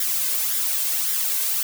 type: noise with flanger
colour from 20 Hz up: blue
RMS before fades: -23 dBFS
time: 0-1.63 s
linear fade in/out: 2 ms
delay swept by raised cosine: 0.55 to 1.95 ms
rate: 1.8 Hz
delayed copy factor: +0.55
effects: none